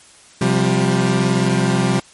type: chord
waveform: 30% pulse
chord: C suspended fourth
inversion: none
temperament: equal with one note detuned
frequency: 130.81 / 177.26 / 196 Hz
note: C3 / F3 / G3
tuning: 0 / +26 / 0 cents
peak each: -16 dBFS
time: 0.41-2 s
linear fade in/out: 5 ms
effects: white hiss -46 dBFS RMS until 2.13 s + MP3 48 kbps